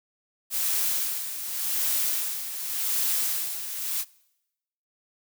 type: noise with tremolo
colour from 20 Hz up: blue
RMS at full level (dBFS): -25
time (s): 0.5-4.05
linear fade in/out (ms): 50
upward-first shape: sine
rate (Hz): 0.87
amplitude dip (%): 65
effects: noise-tail reverb RT60 0.9 s tail -23 dB re dry